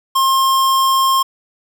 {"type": "tone", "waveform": "square", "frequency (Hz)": 1066, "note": "C6", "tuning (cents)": 32, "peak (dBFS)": -12, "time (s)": [0.15, 1.23], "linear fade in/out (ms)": 10, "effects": ["7-bit"]}